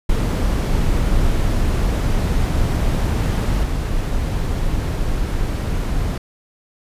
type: noise with level steps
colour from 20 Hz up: brown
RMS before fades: -17 / -20 dBFS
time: 0.09-6.18 s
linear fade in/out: 5 ms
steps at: 3.63 s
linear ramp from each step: 5 ms
effects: resampled to 32000 Hz